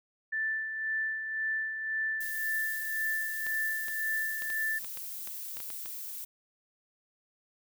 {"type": "tone with tremolo", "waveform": "sine", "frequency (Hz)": 1764, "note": "A6", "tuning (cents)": 4, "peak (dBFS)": -28, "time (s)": [0.32, 4.79], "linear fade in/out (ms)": 10, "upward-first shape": "sine", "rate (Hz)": 1.9, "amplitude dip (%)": 50}
{"type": "noise", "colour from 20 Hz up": "violet", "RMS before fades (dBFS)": -40, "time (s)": [2.2, 6.25], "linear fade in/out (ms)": 10}
{"type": "clicks", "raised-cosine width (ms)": 0.2, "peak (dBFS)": -26, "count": 11, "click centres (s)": [3.467, 3.883, 4.421, 4.502, 4.846, 4.973, 5.274, 5.57, 5.603, 5.703, 5.859]}
{"effects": []}